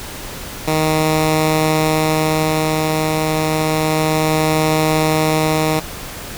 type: tone with tremolo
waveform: 10% pulse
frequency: 156.3 Hz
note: D#3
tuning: 8 cents sharp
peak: -5 dBFS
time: 0.67-5.8 s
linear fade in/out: 10 ms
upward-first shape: sine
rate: 0.3 Hz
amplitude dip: 25%
effects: pink hiss -30 dBFS RMS until 6.37 s